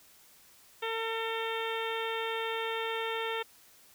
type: harmonic tone with a mistuned harmonic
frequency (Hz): 451.6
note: A4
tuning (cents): +45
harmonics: 1 / 2 / 3 / 4 / 5 / 6 / 7 / 8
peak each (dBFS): -35 / -38 / -40 / -41 / -42 / -43 / -43 / -44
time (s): 0.82-3.43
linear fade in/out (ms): 10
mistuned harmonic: 5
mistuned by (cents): -20
effects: white hiss -59 dBFS RMS until 3.94 s